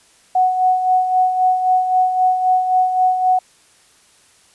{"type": "tone with tremolo", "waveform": "sine", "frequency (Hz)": 740, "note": "F#5", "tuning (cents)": 0, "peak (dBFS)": -10, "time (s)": [0.35, 3.39], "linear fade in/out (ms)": 5, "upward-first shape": "sine", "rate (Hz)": 3.8, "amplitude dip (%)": 55, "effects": ["white hiss -52 dBFS RMS until 4.54 s", "resampled to 24000 Hz"]}